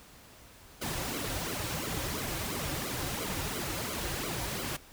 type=noise with flanger; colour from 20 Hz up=pink; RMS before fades=-35 dBFS; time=0.81-4.77 s; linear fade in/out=10 ms; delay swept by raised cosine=1.1 to 4.8 ms; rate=2.9 Hz; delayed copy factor=-0.9; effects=pink hiss -54 dBFS RMS until 4.92 s